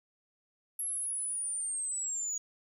sine linear sweep, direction down, 11290 to 6730 Hz, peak -31 dBFS, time 0.79-2.38 s, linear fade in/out 5 ms, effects tanh soft clip ceiling -29 dBFS + 11-bit

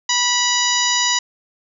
harmonic tone with a mistuned harmonic, 979 Hz, B5, 15 cents flat, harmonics 1 / 2 / 3 / 4 / 5 / 6 / 7, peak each -23 / -23 / -23 / -23 / -23 / -23 / -23 dBFS, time 0.09-1.19 s, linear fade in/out 5 ms, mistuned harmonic 4, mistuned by -22 cents, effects none

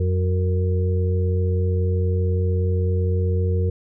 harmonic tone with a mistuned harmonic, 92.5 Hz, F#2, in tune, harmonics 1 / 2 / 4 / 5, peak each -18 / -31 / -31 / -28 dBFS, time 0-3.7 s, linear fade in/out 5 ms, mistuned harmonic 1, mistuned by -55 cents, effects none

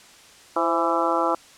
harmonic tone with a mistuned harmonic, 166.9 Hz, E3, 22 cents sharp, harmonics 2 / 3 / 4 / 5 / 6 / 7 / 8, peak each -27 / -27 / -27 / -27 / -27 / -27 / -27 dBFS, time 0.56-1.35 s, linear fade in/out 5 ms, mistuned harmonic 3, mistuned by +61 cents, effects white hiss -49 dBFS RMS until 1.57 s + low-pass 8000 Hz 12 dB/octave

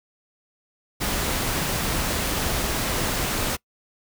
pink noise, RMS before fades -25 dBFS, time 1-3.57 s, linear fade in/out 20 ms, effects noise-tail reverb RT60 0.1 s tail -24 dB re dry

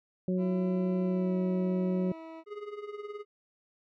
harmonic tone, 183.7 Hz, F#3, 12 cents flat, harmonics 1 / 2 / 3, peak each -27 / -33 / -37 dBFS, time 0.28-2.12 s, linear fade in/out 2 ms
20% pulse tone with pitch glide, 335.1 to 324.4 Hz, E4 to E4, +29 to -28 cents, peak -37 dBFS, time 0.37-2.44 s, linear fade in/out 50 ms, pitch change -57 cents, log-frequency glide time 1.05-1.36 s
square tone with tremolo, 415.3 Hz, G#4, in tune, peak -35 dBFS, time 2.46-3.25 s, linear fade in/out 50 ms, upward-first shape triangle, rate 19 Hz, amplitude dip 80%
effects low-pass 2000 Hz 12 dB/octave + MP3 96 kbps

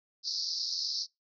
white band-pass noise, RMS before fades -34 dBFS, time 0.23-1.07 s, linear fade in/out 50 ms, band 4200 to 5500 Hz, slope 96 dB/octave, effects noise-tail reverb RT60 0.2 s tail -25 dB re dry

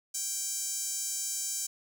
sawtooth tone with high-pass filter, 784 Hz, G5, in tune, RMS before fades -34 dBFS, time 0.14-1.67 s, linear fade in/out 10 ms, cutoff 7000 Hz, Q 3.5, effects none

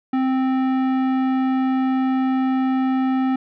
sine tone with tanh clipping, 261.6 Hz, C4, in tune, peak -19 dBFS, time 0.13-3.36 s, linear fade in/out 5 ms, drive 15 dB, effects none

